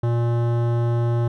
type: tone with hard clipping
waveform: sine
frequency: 118.2 Hz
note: A#2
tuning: 24 cents sharp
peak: -20 dBFS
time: 0.03-1.28 s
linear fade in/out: 5 ms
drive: 16 dB
effects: none